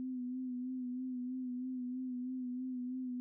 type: tone with vibrato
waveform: sine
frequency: 252.7 Hz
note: B3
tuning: 40 cents sharp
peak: -37 dBFS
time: 0-3.2 s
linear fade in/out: 0 ms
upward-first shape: sine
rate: 3.1 Hz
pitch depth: 38 cents each way
effects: none